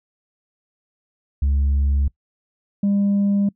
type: tone pair in turn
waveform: sine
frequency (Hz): 69.9 / 200.8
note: C#2 / G3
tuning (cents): +15 / +42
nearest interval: octave + tritone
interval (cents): 1827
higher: second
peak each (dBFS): -13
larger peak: neither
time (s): 1.42-2.08 / 2.83-3.49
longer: neither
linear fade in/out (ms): 5
effects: noise-tail reverb RT60 0.1 s tail -24 dB re dry + tanh soft clip ceiling -14 dBFS